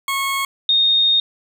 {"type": "tone pair in turn", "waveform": ["20% pulse", "sine"], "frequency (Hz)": [1095, 3694], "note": ["C#6", "A#7"], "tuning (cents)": [-22, -16], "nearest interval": "octave + major sixth", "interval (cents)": 2106, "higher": "second", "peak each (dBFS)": [-14, -12], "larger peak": "second", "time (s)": [[0.08, 0.45], [0.69, 1.2]], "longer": "second", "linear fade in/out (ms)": 2, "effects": []}